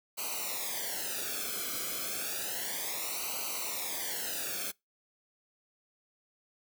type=noise with flanger; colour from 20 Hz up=white; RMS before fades=-36 dBFS; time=0.17-4.72 s; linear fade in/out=20 ms; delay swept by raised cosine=0.57 to 1.1 ms; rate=0.31 Hz; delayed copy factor=-0.95; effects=noise-tail reverb RT60 0.2 s tail -25 dB re dry